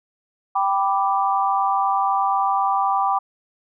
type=chord; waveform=sine; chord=G major; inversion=none; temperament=equal; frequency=784 / 987.8 / 1174.7 Hz; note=G5 / B5 / D6; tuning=0 / 0 / 0 cents; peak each=-20 / -23 / -22 dBFS; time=0.55-3.19 s; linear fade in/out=10 ms; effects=none